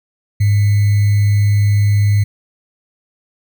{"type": "tone with sample-and-hold", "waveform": "sine", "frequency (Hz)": 102.7, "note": "G#2", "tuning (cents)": -19, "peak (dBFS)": -9, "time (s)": [0.4, 2.24], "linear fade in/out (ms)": 10, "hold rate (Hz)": 2100, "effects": []}